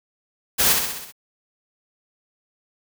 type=noise with echo; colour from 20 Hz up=white; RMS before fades=-18 dBFS; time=0.58-0.74 s; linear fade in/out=20 ms; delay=64 ms; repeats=6; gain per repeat=-4 dB; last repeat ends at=1.124 s; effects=none